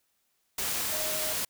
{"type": "tone in noise", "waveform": "sine", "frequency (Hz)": 622.3, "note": "D#5", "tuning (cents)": 0, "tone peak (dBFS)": -37, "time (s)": [0.92, 1.33], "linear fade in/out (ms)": 5, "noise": "white", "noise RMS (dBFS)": -31, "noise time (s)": [0.58, 1.45], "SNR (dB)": -9, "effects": ["white hiss -74 dBFS RMS until 1.49 s"]}